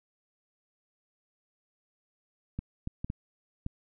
clicks, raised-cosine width 5 ms, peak -21 dBFS, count 5, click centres 2.59 / 2.874 / 3.045 / 3.101 / 3.664 s, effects none

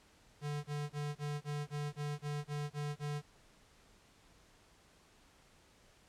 square tone bursts, 146.83 Hz, D3, in tune, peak -37 dBFS, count 11, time 0.41-3.22 s, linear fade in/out 50 ms, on 230 ms, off 28 ms, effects pink hiss -65 dBFS RMS until 6.08 s + low-pass 9000 Hz 12 dB/octave

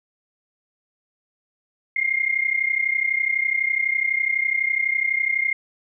sine tone pair together, 2106 / 2138 Hz, C7 / C7, +11 / +37 cents, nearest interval unison, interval 26 cents, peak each -22 / -22 dBFS, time 1.96-5.53 s, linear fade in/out 5 ms, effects none

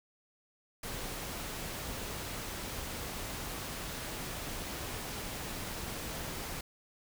pink noise, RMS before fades -40 dBFS, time 0.83-6.61 s, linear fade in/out 5 ms, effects none

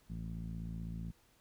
sawtooth tone with low-pass filter, 55.9 Hz, A1, 28 cents sharp, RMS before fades -42 dBFS, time 0.09-1.12 s, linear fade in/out 20 ms, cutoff 190 Hz, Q 4.3, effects pink hiss -69 dBFS RMS until 1.4 s

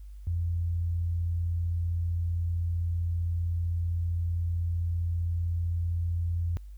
sine tone, 85.5 Hz, F2, 36 cents flat, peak -26 dBFS, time 0.27-6.57 s, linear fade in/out 0 ms, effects added 50 Hz sine -41 dBFS peak until 6.77 s + white hiss -70 dBFS RMS until 6.77 s

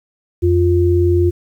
sine tone pair together, 87.6 / 350.4 Hz, F2 / F4, +6 / +6 cents, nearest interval 2 octaves, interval 2400 cents, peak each -13 dBFS, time 0.42-1.31 s, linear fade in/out 20 ms, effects 8-bit

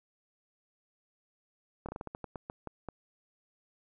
slowing click train, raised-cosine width 1 ms, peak -25 dBFS, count 12, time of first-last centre 1.86-2.887 s, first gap 27 ms, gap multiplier 1.23, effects none

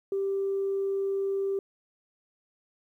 sine tone, 392 Hz, G4, in tune, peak -25 dBFS, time 0.12-1.59 s, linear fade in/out 2 ms, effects tanh soft clip ceiling -21 dBFS + 11-bit

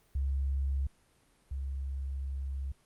sine tone pair in turn, 68.2 / 67.82 Hz, C#2 / C#2, -28 / -37 cents, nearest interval unison, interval 9 cents, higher first, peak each -28 / -33 dBFS, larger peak first, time 0.15-0.87 / 1.51-2.72 s, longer second, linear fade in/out 5 ms, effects pink hiss -67 dBFS RMS until 2.85 s + Opus 32 kbps

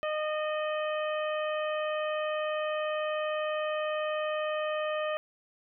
harmonic tone with a mistuned harmonic, 613 Hz, D#5, 26 cents flat, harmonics 1 / 2 / 3 / 4 / 5, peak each -30 / -36 / -40 / -42 / -44 dBFS, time 0.03-5.17 s, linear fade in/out 0 ms, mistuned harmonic 4, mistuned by +53 cents, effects none

